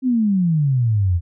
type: exponential sweep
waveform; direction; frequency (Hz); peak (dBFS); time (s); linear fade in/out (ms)
sine; down; 266.2 to 82.6; -14; 0.02-1.21; 50
effects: none